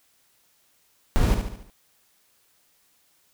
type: noise with echo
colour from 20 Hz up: brown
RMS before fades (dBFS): -19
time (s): 1.16-1.34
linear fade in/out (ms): 0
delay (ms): 72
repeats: 5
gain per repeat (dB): -6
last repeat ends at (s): 1.7
effects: white hiss -64 dBFS RMS until 3.33 s